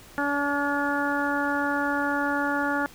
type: harmonic tone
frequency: 285.9 Hz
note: D4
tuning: 46 cents flat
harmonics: 1 / 2 / 3 / 4 / 5 / 6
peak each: -28 / -32 / -30 / -34 / -28 / -33 dBFS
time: 0.18-2.86 s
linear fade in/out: 0 ms
effects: pink hiss -49 dBFS RMS until 2.94 s

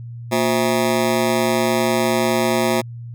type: ring-modulated tone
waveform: 20% pulse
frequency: 294.8 Hz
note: D4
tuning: 7 cents sharp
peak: -8 dBFS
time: 0.31-2.82 s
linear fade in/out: 20 ms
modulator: 64.8 Hz
effects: added 118 Hz sine -30 dBFS peak until 3.14 s

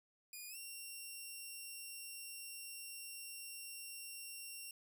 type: tone with pitch glide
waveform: 5% pulse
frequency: 2448 to 2748 Hz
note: D#7 to F7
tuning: -29 to -29 cents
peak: -39 dBFS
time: 0.33-4.71 s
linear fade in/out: 2 ms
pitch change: +200 cents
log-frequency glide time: 0.49-0.57 s
effects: none

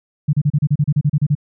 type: tone bursts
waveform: sine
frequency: 146.83 Hz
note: D3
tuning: in tune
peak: -11 dBFS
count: 13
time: 0.28-1.352 s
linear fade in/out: 10 ms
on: 52 ms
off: 33 ms
effects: none

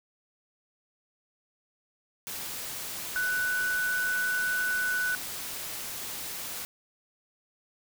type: tone in noise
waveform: sine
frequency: 1489 Hz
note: F#6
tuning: 11 cents sharp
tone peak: -26 dBFS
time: 3.16-5.15 s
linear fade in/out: 0 ms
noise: white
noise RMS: -37 dBFS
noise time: 2.27-6.65 s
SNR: +8 dB
effects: none

